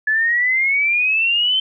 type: exponential sweep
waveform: sine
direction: up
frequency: 1714 to 3103 Hz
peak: -14 dBFS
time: 0.07-1.6 s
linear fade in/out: 5 ms
effects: none